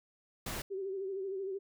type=noise; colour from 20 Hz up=pink; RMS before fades=-39 dBFS; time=0.46-0.62 s; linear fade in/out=5 ms
type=tone with vibrato; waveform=sine; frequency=386.5 Hz; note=G4; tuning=24 cents flat; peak=-35 dBFS; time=0.7-1.59 s; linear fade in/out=20 ms; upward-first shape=sine; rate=13 Hz; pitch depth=56 cents each way
effects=none